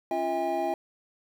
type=tone cluster; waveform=triangle; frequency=275.2 / 346.3 / 646 / 808 Hz; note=C#4 / F4 / E5 / G#5; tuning=-12 / -15 / -35 / -48 cents; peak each=-36 / -30 / -28 / -28 dBFS; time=0.11-0.74 s; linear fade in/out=2 ms; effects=9-bit